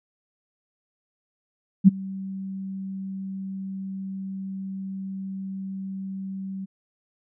sine tone with ADSR envelope, 192.4 Hz, G3, 32 cents flat, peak -6 dBFS, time 1.84-6.66 s, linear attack 36 ms, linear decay 19 ms, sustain -24 dB, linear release 20 ms, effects none

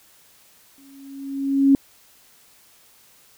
sine tone with exponential growth, 274.8 Hz, C#4, 15 cents flat, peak -9 dBFS, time 0.78-1.75 s, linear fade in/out 1 ms, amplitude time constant 210 ms, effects white hiss -54 dBFS RMS until 3.37 s

